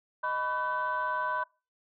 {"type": "tone cluster", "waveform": "sine", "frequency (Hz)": [621, 995, 1131, 1519], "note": ["D#5", "B5", "C#6", "F#6"], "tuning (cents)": [-3, 13, 34, 45], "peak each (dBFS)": [-37, -30, -38, -33], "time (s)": [0.23, 1.44], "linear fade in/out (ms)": 10, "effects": ["noise-tail reverb RT60 0.3 s tail -24 dB re dry", "tanh soft clip ceiling -21 dBFS"]}